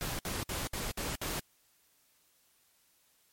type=noise bursts; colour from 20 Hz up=pink; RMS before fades=-36 dBFS; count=6; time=0.01-1.395 s; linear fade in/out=0 ms; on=180 ms; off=61 ms; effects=white hiss -69 dBFS RMS until 3.32 s + MP3 64 kbps